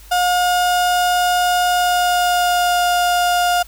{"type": "tone with pitch glide", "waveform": "35% pulse", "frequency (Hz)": [716, 708.6], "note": ["F5", "F5"], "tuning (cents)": [43, 25], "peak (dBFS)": -12, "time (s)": [0.11, 3.63], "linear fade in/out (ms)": 10, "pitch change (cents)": -18, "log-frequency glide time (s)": [1.71, 2.86], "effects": ["added 50 Hz sine -40 dBFS peak until 3.67 s", "white hiss -45 dBFS RMS until 3.67 s"]}